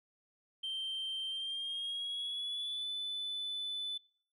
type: tone with pitch glide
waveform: sine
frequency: 3136 to 3500 Hz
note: G7 to A7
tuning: 0 to -10 cents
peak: -34 dBFS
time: 0.63-3.98 s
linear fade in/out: 10 ms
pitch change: +190 cents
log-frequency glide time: 1.28-2.88 s
effects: noise-tail reverb RT60 0.5 s tail -22 dB re dry + tanh soft clip ceiling -34 dBFS